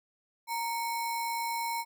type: tone with sample-and-hold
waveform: sine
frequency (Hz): 929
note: A#5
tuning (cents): -6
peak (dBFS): -30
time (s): 0.47-1.85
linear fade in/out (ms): 50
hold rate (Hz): 3150
effects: none